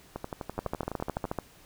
two click trains, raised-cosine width 1 ms, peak -16 / -20 dBFS, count 12 / 14, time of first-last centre 0.59-1.387 / 0.16-1.252 s, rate 13.8 / 11.9 Hz, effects pink hiss -56 dBFS RMS until 1.65 s

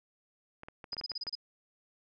clicks, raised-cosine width 0.5 ms, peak -30 dBFS, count 8, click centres 0.634 / 0.685 / 0.842 / 0.931 / 0.968 / 1.012 / 1.117 / 1.268 s
sine tone bursts, 4978 Hz, D#8, in tune, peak -34 dBFS, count 8, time 0.92-1.353 s, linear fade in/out 5 ms, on 27 ms, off 31 ms
effects none

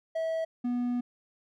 triangle tone pair in turn, 649 / 244.2 Hz, E5 / B3, -27 / -19 cents, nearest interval octave + perfect fourth, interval 1692 cents, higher first, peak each -26 / -25 dBFS, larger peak second, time 0.15-0.45 / 0.64-1.01 s, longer second, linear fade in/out 10 ms, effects none

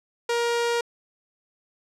sawtooth tone, 471.8 Hz, A#4, 21 cents sharp, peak -18 dBFS, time 0.29-0.81 s, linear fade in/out 5 ms, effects low-pass 8000 Hz 12 dB/octave

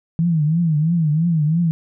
sine tone with vibrato, 160.4 Hz, E3, 47 cents flat, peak -14 dBFS, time 0.19-1.71 s, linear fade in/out 0 ms, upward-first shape triangle, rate 3 Hz, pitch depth 160 cents each way, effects none

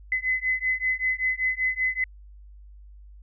sine beating tone pair, 2026 / 2031.2 Hz, B6 / B6, +44 / +48 cents, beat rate 5.2 Hz, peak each -26 dBFS, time 0.12-2.04 s, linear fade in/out 2 ms, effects added 50 Hz sine -44 dBFS peak until 3.22 s

